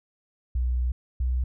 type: tone pair in turn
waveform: sine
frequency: 61.74 / 62.78 Hz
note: B1 / B1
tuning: 0 / +29 cents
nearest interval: unison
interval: 29 cents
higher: second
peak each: -22 dBFS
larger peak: neither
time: 0.55-0.92 / 1.2-1.44 s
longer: first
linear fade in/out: 5 ms
effects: none